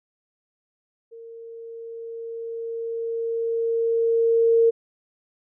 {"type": "tone with level ramp", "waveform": "sine", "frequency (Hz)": 459, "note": "A#4", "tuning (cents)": -27, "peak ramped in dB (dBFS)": [-39, -13], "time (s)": [1.11, 4.71], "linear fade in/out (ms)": 20, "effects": []}